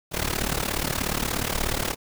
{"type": "noise with amplitude modulation", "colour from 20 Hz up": "pink", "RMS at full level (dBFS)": -23, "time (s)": [0.11, 1.96], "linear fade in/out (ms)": 50, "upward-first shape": "sine", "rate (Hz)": 36.8, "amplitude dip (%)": 85, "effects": []}